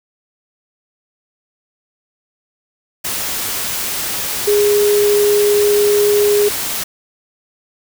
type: tone in noise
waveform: sine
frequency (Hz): 413.1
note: G#4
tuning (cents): -9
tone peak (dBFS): -10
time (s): 4.47-6.49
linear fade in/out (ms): 10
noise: white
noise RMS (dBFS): -21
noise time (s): 3.04-6.84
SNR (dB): +8
effects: none